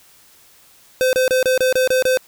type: tone bursts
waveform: square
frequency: 514 Hz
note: C5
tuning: 31 cents flat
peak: -14 dBFS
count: 8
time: 1.01-2.173 s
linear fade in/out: 0 ms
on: 120 ms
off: 29 ms
effects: white hiss -50 dBFS RMS until 2.27 s